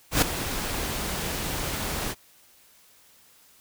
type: noise with ADSR envelope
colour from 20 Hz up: pink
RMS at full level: -18 dBFS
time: 0.11-2.15 s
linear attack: 110 ms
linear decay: 7 ms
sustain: -12 dB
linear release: 45 ms
effects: white hiss -57 dBFS RMS until 3.6 s